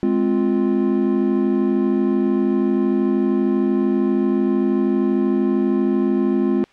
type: chord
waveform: triangle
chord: F minor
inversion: first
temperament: equal with one note detuned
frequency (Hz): 208.7 / 261.6 / 349.2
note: Ab3 / C4 / F4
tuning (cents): +9 / 0 / 0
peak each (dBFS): -18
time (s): 0.03-6.64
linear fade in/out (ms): 0
effects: white hiss -52 dBFS RMS until 6.72 s + low-pass 3000 Hz 12 dB/octave